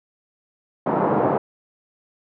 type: band-pass noise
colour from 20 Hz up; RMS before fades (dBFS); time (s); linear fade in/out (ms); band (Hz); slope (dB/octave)
white; -20; 0.86-1.38; 5; 140 to 910; 24
effects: none